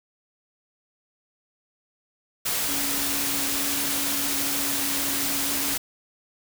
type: tone in noise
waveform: sine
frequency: 280 Hz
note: C#4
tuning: 18 cents sharp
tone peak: -34 dBFS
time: 2.68-5.75 s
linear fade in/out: 10 ms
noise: white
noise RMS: -26 dBFS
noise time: 2.45-5.78 s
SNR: -11 dB
effects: none